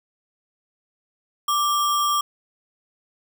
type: tone with sample-and-hold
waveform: sine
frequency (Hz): 1174.7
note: D6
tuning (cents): 0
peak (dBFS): -18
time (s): 1.48-2.21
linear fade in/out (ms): 5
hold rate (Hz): 4410
effects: none